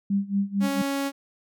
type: tone with tremolo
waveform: sine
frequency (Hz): 198.8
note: G3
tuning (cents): +25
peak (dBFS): -19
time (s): 0.1-0.82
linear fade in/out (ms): 5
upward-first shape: sine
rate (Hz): 4.4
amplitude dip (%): 90
type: tone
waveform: sawtooth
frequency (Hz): 277.2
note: C#4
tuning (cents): 0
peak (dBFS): -21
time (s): 0.6-1.12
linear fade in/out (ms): 50
effects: none